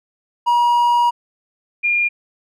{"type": "tone pair in turn", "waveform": ["triangle", "sine"], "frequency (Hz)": [957, 2411], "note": ["A#5", "D7"], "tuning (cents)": [45, 45], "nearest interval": "octave + major third", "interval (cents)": 1600, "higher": "second", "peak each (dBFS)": [-10, -14], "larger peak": "first", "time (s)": [[0.46, 1.11], [1.83, 2.09]], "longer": "first", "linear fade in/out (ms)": 20, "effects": []}